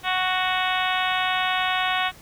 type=harmonic tone; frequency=370 Hz; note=F#4; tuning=in tune; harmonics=2 / 3 / 4 / 5 / 6 / 7 / 8 / 9 / 10; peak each=-26 / -28 / -29 / -30 / -31 / -31 / -32 / -33 / -33 dBFS; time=0.03-2.12 s; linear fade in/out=50 ms; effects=pink hiss -48 dBFS RMS until 2.21 s